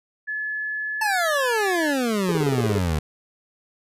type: tone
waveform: sine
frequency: 1716 Hz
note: A6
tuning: 44 cents flat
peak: -25 dBFS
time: 0.27-1.94 s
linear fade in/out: 20 ms
type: exponential sweep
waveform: 25% pulse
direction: down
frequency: 895 to 73.42 Hz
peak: -17 dBFS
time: 1.01-2.99 s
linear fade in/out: 5 ms
type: tone bursts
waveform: triangle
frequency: 413.8 Hz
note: G#4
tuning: 6 cents flat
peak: -19 dBFS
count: 9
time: 2.29-2.781 s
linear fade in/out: 0 ms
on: 27 ms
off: 31 ms
effects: resampled to 32000 Hz